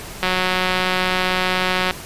click train, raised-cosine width 0.3 ms, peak -3 dBFS, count 310, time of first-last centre 0.23-1.909 s, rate 184 Hz, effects pink hiss -34 dBFS RMS until 2.05 s + resampled to 32000 Hz

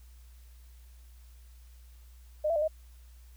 sine tone with pitch steps, 609 / 669 / 599 / 627 Hz, D#5 / E5 / D5 / D#5, -37 / +25 / +34 / +13 cents, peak -25 dBFS, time 2.44-2.68 s, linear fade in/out 10 ms, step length 60 ms, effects added 60 Hz sine -50 dBFS peak until 3.36 s + white hiss -65 dBFS RMS until 3.36 s

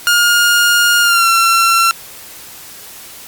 sawtooth tone with pitch glide, 1420 to 1355.9 Hz, F6 to E6, +28 to +48 cents, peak -5 dBFS, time 0.07-1.91 s, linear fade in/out 0 ms, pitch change -80 cents, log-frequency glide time 1.01-1.28 s, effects white hiss -34 dBFS RMS until 3.27 s + Opus 48 kbps

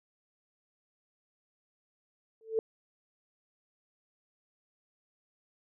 sine tone with exponential growth, 444.6 Hz, A4, 18 cents sharp, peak -22 dBFS, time 2.41-2.59 s, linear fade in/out 1 ms, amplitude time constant 39 ms, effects none

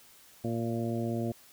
harmonic tone with a mistuned harmonic, 116.2 Hz, A#2, 5 cents flat, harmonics 1 / 2 / 3 / 4 / 5 / 6, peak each -34 / -33 / -36 / -42 / -40 / -42 dBFS, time 0.44-1.32 s, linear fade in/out 5 ms, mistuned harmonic 6, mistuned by -25 cents, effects white hiss -57 dBFS RMS until 1.52 s

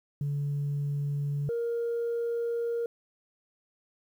sine tone pair in turn, 143.5 / 468.4 Hz, D3 / A#4, -40 / +8 cents, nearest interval octave + minor sixth, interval 2048 cents, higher second, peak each -26 dBFS, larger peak neither, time 0.21-1.49 / 1.49-2.86 s, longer second, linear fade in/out 2 ms, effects tanh soft clip ceiling -25 dBFS + 10-bit

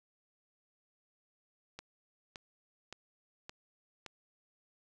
click train, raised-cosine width 0.2 ms, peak -27 dBFS, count 5, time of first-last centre 1.79-4.063 s, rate 1.76 Hz, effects none

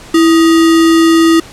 sine tone with sample-and-hold, 328.8 Hz, E4, 4 cents flat, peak -4 dBFS, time 0.14-1.4 s, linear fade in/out 5 ms, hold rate 1575 Hz, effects pink hiss -34 dBFS RMS until 1.52 s + low-pass 9000 Hz 12 dB/octave

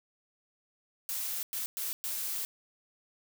blue noise bursts at uneven times, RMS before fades -35 dBFS, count 4, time 1.09-1.43 / 1.53-1.66 / 1.77-1.93 / 2.04-2.45 s, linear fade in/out 0 ms, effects none

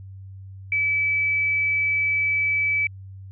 sine tone, 2300 Hz, D7, 37 cents flat, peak -19 dBFS, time 0.72-2.87 s, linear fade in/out 2 ms, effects added 96 Hz sine -37 dBFS peak until 3.31 s

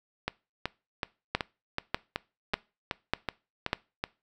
two click trains, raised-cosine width 0.3 ms, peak -13 / -9 dBFS, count 11 / 5, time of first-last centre 0.28-4.039 / 1.35-3.731 s, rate 2.66 / 1.68 Hz, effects noise-tail reverb RT60 0.3 s tail -22 dB re dry

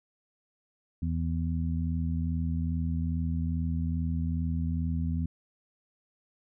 harmonic tone, 82.41 Hz, E2, in tune, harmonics 1 / 2 / 3, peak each -29 / -32 / -35 dBFS, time 1.02-5.26 s, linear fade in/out 5 ms, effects none

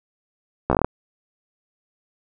slowing click train, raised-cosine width 1 ms, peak -4 dBFS, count 8, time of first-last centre 0.7-0.846 s, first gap 14 ms, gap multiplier 1.13, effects none

